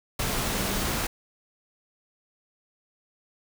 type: tone in noise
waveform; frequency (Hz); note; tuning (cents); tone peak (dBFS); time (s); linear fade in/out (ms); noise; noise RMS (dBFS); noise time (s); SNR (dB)
sine; 196; G3; 0; -36; 0.43-0.85; 5; pink; -28; 0.19-1.07; -11
effects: none